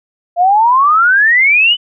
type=exponential sweep; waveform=sine; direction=up; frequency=680 to 3044 Hz; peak=-6 dBFS; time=0.36-1.77 s; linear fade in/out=50 ms; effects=none